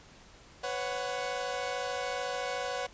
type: chord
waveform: sawtooth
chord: B suspended second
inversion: none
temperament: equal with one note detuned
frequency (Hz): 500.8 / 554.4 / 740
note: B4 / C#5 / F#5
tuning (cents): +24 / 0 / 0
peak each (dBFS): -33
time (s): 0.63-2.87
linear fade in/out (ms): 10
effects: pink hiss -55 dBFS RMS until 2.93 s + resampled to 16000 Hz